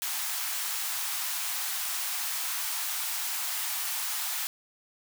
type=high-pass noise; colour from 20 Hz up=white; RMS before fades=-32 dBFS; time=0.02-4.47 s; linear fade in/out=0 ms; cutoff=720 Hz; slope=48 dB/octave; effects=none

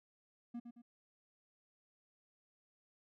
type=tone with echo; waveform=triangle; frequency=237.8 Hz; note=A#3; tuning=35 cents sharp; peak=-39 dBFS; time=0.54-0.6 s; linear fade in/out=10 ms; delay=110 ms; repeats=2; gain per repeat=-7 dB; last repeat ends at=0.82 s; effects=none

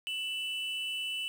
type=tone pair together; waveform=triangle; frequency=2661 / 2977 Hz; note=E7 / F#7; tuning=+16 / +10 cents; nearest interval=major second; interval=194 cents; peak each=-36 / -33 dBFS; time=0.07-1.28 s; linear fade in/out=0 ms; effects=9-bit

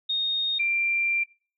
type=tone pair in turn; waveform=sine; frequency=3706 / 2369 Hz; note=A#7 / D7; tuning=-11 / +14 cents; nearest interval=minor sixth; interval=775 cents; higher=first; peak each=-23 / -21 dBFS; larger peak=second; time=0.09-0.59 / 0.59-1.24 s; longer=second; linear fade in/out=10 ms; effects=noise-tail reverb RT60 0.4 s tail -24 dB re dry

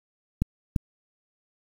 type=clicks; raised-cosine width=5 ms; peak=-10 dBFS; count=2; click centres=0.42 / 0.762 s; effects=7-bit

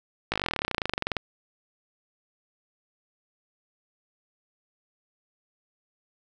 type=slowing click train; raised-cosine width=0.3 ms; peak=-10 dBFS; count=28; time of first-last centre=0.32-1.168 s; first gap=18 ms; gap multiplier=1.04; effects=none

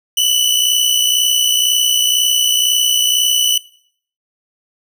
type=tone pair together; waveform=sawtooth; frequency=2953 / 3015 Hz; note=F#7 / F#7; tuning=-4 / +32 cents; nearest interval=unison; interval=36 cents; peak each=-11 dBFS; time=0.17-3.58 s; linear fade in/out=5 ms; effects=noise-tail reverb RT60 0.6 s tail -20 dB re dry

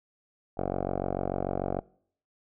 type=tone with low-pass filter; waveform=5% pulse; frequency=46.77 Hz; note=F#1; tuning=19 cents sharp; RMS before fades=-31 dBFS; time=0.57-1.81 s; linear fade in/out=10 ms; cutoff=760 Hz; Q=4.1; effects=noise-tail reverb RT60 0.6 s tail -24 dB re dry

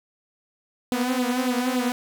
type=tone with flanger; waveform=sawtooth; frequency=250.2 Hz; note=B3; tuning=23 cents sharp; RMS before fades=-24 dBFS; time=0.92-1.92 s; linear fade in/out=0 ms; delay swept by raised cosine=0.24 to 5.34 ms; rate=3.5 Hz; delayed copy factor=+0.8; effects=none

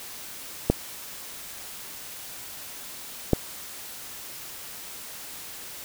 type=clicks; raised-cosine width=2 ms; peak=-4 dBFS; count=2; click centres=0.7 / 3.333 s; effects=white hiss -40 dBFS RMS until 5.84 s

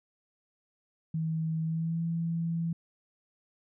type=tone with pitch glide; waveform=sine; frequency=160.5 to 166.54 Hz; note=E3 to E3; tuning=-46 to +18 cents; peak=-28 dBFS; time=1.14-2.73 s; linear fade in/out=5 ms; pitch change=+64 cents; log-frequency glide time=1.63-2.02 s; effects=none

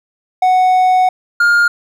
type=tone pair in turn; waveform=triangle; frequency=740 / 1413.2 Hz; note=F#5 / F6; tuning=0 / +20 cents; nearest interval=major seventh; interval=1120 cents; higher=second; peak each=-6 dBFS; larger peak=neither; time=0.42-1.09 / 1.4-1.68 s; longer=first; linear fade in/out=5 ms; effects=none

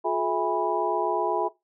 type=tone cluster; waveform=sine; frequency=358.9 / 427 / 656 / 818 / 983 Hz; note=F4 / G#4 / E5 / G#5 / B5; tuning=+47 / +48 / -9 / -26 / -8 cents; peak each=-29 dBFS; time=0.04-1.49 s; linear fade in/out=20 ms; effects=noise-tail reverb RT60 0.2 s tail -20 dB re dry

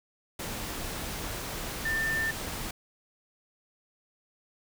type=tone in noise; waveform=sine; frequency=1790 Hz; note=A6; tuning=29 cents sharp; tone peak=-27 dBFS; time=1.85-2.31 s; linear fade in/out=5 ms; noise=pink; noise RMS=-36 dBFS; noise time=0.39-2.71 s; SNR=+6 dB; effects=none

